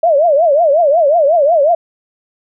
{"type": "tone with vibrato", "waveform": "sine", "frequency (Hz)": 621, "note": "D#5", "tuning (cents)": -3, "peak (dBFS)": -7, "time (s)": [0.03, 1.75], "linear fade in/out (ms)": 5, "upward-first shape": "triangle", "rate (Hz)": 5.5, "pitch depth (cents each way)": 250, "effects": []}